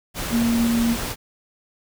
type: tone in noise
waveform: sine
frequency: 233.1 Hz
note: A#3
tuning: in tune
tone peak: -17 dBFS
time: 0.3-0.97 s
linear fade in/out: 50 ms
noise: pink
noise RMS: -28 dBFS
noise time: 0.14-1.16 s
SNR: +8 dB
effects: none